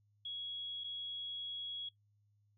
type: tone with dropouts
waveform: sine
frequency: 3330 Hz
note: G#7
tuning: 4 cents sharp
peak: -40 dBFS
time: 0.25-1.89 s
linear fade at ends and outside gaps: 5 ms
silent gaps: 0.838-0.842 s
effects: noise-tail reverb RT60 0.1 s tail -17 dB re dry + added 103 Hz sine -70 dBFS peak until 2.57 s